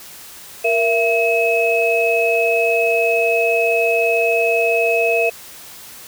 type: tone cluster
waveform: sine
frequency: 465.9 / 670 / 2569 Hz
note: A#4 / E5 / E7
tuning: -1 / +28 / -45 cents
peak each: -18 dBFS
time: 0.64-5.3 s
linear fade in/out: 10 ms
effects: white hiss -38 dBFS RMS until 6.07 s